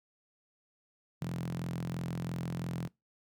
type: tone with high-pass filter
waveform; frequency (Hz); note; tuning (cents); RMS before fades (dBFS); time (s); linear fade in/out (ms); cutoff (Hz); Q
sawtooth; 42.96; F1; -28; -37; 1.21-2.88; 10; 150; 7.7
effects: noise-tail reverb RT60 0.2 s tail -23 dB re dry